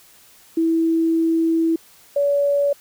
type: tone pair in turn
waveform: sine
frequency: 327.5 / 569.4 Hz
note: E4 / C#5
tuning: -11 / +46 cents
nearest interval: minor seventh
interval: 957 cents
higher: second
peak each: -15 dBFS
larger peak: neither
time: 0.57-1.76 / 2.16-2.73 s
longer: first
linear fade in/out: 5 ms
effects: white hiss -50 dBFS RMS until 2.8 s